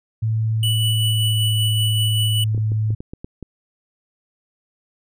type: tone with pitch glide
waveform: sine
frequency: 110.7 to 108.42 Hz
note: A2 to A2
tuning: +11 to -25 cents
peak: -17 dBFS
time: 0.22-2.95 s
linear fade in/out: 10 ms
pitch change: -36 cents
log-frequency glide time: 0.84-1.46 s
type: tone with tremolo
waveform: square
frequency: 2960 Hz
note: F#7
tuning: in tune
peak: -20 dBFS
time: 0.63-2.44 s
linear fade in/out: 2 ms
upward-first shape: sine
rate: 5.2 Hz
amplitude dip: 30%
type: clicks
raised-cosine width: 3 ms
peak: -19 dBFS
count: 8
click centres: 2.547 / 2.578 / 2.719 / 2.905 / 3.005 / 3.135 / 3.245 / 3.427 s
effects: none

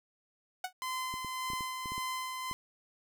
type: tone with exponential decay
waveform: sawtooth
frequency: 740 Hz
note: F#5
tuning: in tune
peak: -27 dBFS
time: 0.64-0.73 s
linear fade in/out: 5 ms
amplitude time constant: 18 ms
type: tone with tremolo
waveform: sawtooth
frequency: 1029 Hz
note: C6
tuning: 29 cents flat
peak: -30 dBFS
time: 0.82-2.53 s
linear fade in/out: 0 ms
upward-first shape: sine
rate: 1.8 Hz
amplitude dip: 35%
type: clicks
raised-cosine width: 3 ms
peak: -32 dBFS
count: 9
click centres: 1.14 / 1.247 / 1.502 / 1.534 / 1.608 / 1.858 / 1.92 / 1.98 / 2.513 s
effects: none

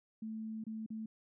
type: tone with dropouts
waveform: sine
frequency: 220 Hz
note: A3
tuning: in tune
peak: -39 dBFS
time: 0.22-1.06 s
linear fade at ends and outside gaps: 5 ms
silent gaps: 0.64-0.666 / 0.863-0.903 s
effects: none

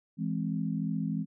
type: chord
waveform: sine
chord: E augmented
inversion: none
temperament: equal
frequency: 164.81 / 207.7 / 261.6 Hz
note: E3 / G#3 / B#3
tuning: 0 / 0 / 0 cents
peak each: -32 / -33 / -35 dBFS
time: 0.17-1.26 s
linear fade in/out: 50 ms
effects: none

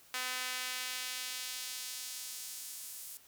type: tone with high-pass filter sweep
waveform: sawtooth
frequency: 253.7 Hz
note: B3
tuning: 47 cents sharp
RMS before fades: -41 dBFS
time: 0.14-3.17 s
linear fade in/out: 0 ms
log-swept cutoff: 1600 to 9800 Hz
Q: 0.79
effects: white hiss -61 dBFS RMS until 3.27 s

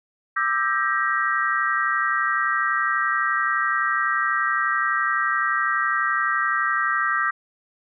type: chord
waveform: sine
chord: E half-diminished seventh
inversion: third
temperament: just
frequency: 1186.7 / 1318.5 / 1582.2 / 1898.7 Hz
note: D6 / E6 / G6 / Bb6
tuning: +18 / 0 / +16 / +31 cents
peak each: -25 dBFS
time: 0.36-7.31 s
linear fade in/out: 10 ms
effects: none

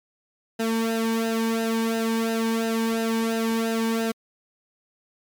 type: tone with flanger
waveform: sawtooth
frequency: 226.1 Hz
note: A3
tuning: 47 cents sharp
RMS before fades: -24 dBFS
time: 0.59-4.12 s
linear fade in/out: 10 ms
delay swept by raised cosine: 0.89 to 1.56 ms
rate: 2.9 Hz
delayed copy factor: -0.75
effects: MP3 96 kbps

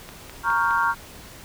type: click train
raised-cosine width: 0.3 ms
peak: -22 dBFS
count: 4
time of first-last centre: 0.09-0.709 s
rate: 4.85 Hz
type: chord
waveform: sine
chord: G half-diminished seventh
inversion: first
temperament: equal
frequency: 932.3 / 1108.7 / 1396.9 / 1568 Hz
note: Bb5 / Db6 / F6 / G6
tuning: 0 / 0 / 0 / 0 cents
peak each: -23 / -24 / -23 / -28 dBFS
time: 0.43-0.95 s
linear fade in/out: 50 ms
effects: pink hiss -43 dBFS RMS until 1.44 s

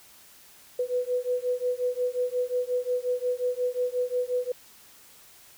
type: beating tone pair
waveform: sine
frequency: 493.9 / 499.5 Hz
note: B4 / B4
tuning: 0 / +20 cents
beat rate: 5.6 Hz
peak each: -28 dBFS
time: 0.79-4.52 s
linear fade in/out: 5 ms
effects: white hiss -53 dBFS RMS until 5.57 s

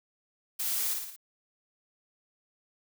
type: noise with echo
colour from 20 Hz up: blue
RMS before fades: -32 dBFS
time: 0.59-0.94 s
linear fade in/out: 10 ms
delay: 56 ms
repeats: 4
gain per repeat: -4 dB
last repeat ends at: 1.164 s
effects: none

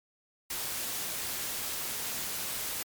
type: noise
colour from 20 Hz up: white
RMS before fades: -35 dBFS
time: 0.5-2.83 s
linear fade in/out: 5 ms
effects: MP3 96 kbps

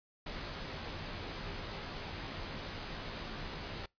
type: noise with comb filter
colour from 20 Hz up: pink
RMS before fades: -42 dBFS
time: 0.26-3.86 s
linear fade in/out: 5 ms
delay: 16 ms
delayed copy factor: -0.55
effects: noise-tail reverb RT60 0.2 s tail -25 dB re dry + resampled to 11025 Hz

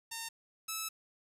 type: tone pair in turn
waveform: 5% pulse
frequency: 912 / 1305.5 Hz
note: A#5 / E6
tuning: -38 / -17 cents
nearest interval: tritone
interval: 621 cents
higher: second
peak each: -27 / -24 dBFS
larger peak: second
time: 0.11-0.29 / 0.68-0.89 s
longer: second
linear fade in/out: 10 ms
effects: resampled to 32000 Hz + 10-bit

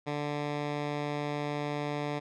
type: tone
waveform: 10% pulse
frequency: 146.83 Hz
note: D3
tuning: in tune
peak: -23 dBFS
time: 0.06-2.2 s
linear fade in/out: 20 ms
effects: low-pass 4000 Hz 12 dB/octave

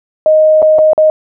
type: tone with dropouts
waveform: sine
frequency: 622.3 Hz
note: D#5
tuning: in tune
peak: -4 dBFS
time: 0.26-1.1 s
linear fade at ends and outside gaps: 1 ms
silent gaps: 0.62-0.626 / 0.785-0.789 / 0.933-0.978 s
effects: none

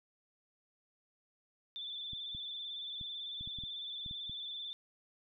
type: tone with vibrato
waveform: sine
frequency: 3520 Hz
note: A7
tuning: in tune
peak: -40 dBFS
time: 1.76-4.73 s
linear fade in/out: 0 ms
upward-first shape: square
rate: 18 Hz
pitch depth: 27 cents each way
type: clicks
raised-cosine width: 5 ms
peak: -37 dBFS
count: 10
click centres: 2.133 / 2.349 / 3.012 / 3.41 / 3.475 / 3.587 / 3.637 / 4.062 / 4.111 / 4.296 s
effects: none

